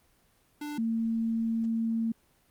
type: tone pair in turn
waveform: square / sine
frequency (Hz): 295.6 / 226.8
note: D4 / A#3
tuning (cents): +11 / -47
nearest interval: perfect fourth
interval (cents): 458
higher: first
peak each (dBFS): -35 / -26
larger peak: second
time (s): 0.61-0.78 / 0.78-2.12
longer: second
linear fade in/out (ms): 5
effects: pink hiss -66 dBFS RMS until 2.5 s + Opus 24 kbps